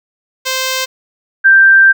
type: tone pair in turn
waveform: 5% pulse / sine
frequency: 521 / 1572.5 Hz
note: C5 / G6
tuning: -7 / +5 cents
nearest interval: octave + perfect fifth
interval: 1912 cents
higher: second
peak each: -3 dBFS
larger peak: neither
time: 0.45-0.86 / 1.44-1.93 s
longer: second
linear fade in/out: 20 ms
effects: none